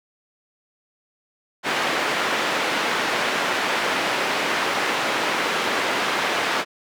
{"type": "band-pass noise", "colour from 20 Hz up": "white", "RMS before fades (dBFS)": -23, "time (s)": [1.63, 6.65], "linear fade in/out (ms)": 50, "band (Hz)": [260, 2200], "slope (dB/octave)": 12, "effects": []}